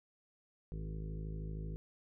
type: harmonic tone with a mistuned harmonic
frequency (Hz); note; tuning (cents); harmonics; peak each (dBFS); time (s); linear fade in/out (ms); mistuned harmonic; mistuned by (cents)
52.9; G#1; +33; 1 / 2 / 3 / 4 / 5 / 6 / 7 / 8 / 9; -41 / -49 / -44 / -57 / -58 / -60 / -56 / -58 / -60; 0.72-1.76; 0; 7; +17
effects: none

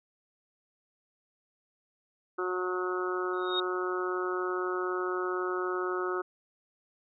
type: harmonic tone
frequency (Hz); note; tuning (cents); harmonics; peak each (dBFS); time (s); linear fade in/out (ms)
182.4; F#3; -24; 2 / 3 / 4 / 5 / 6 / 7 / 8; -31 / -43 / -44 / -44 / -41 / -35 / -40; 2.38-6.22; 10
type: tone with exponential growth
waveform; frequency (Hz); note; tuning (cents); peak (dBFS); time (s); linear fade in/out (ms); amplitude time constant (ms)
sine; 3729; A#7; 0; -25; 3.33-3.6; 5; 58
effects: none

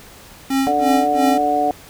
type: tone with tremolo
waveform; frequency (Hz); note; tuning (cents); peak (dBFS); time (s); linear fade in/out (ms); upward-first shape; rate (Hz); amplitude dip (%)
square; 269.5; C#4; -49; -15; 0.5-1.38; 5; sine; 2.9; 100
type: harmonic tone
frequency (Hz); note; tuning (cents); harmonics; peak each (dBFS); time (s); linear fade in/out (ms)
146.83; D3; 0; 2 / 3 / 4 / 5; -23 / -25 / -23 / -16; 0.67-1.71; 0
effects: pink hiss -42 dBFS RMS until 1.89 s

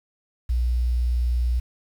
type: tone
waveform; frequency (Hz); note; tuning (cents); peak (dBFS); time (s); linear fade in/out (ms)
sine; 60.5; B1; -35; -19; 0.49-1.6; 10
effects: 8-bit

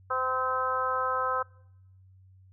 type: harmonic tone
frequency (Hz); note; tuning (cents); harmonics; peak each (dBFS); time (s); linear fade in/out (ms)
257.8; C4; -26; 2 / 3 / 4 / 5 / 6; -33 / -38 / -31 / -29 / -38; 0.1-1.43; 10
effects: noise-tail reverb RT60 0.9 s tail -25 dB re dry + added 94 Hz sine -53 dBFS peak until 2.52 s

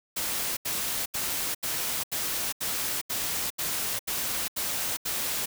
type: noise bursts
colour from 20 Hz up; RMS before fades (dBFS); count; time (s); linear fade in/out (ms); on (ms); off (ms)
white; -30; 11; 0.16-5.46; 10; 410; 79
effects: none

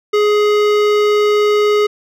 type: tone with hard clipping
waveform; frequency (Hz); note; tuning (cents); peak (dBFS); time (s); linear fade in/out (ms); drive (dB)
sine; 418.1; G#4; +12; -12; 0.13-1.87; 10; 17
effects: none

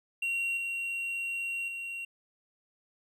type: tone with level steps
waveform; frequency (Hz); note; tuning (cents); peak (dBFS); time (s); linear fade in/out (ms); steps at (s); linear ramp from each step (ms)
triangle; 2748; F7; -29; -27 / -30 / -34; 0.22-2.05; 5; 0.57 / 1.68; 2
effects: none

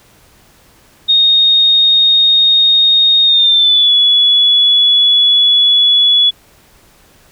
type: tone with pitch glide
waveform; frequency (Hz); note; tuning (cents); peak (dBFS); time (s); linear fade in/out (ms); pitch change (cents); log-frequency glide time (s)
sine; 3711 to 3403; A#7 to G#7; -9 to +41; -6; 1.08-6.31; 20; -150; 3.24-3.93
effects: pink hiss -47 dBFS RMS until 7.31 s

